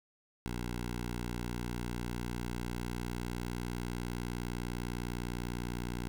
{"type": "tone with notch filter", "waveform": "10% pulse", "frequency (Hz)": 59.9, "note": "A#1", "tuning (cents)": 48, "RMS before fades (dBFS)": -38, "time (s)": [0.46, 6.08], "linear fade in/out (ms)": 0, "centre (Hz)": 590, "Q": 2, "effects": []}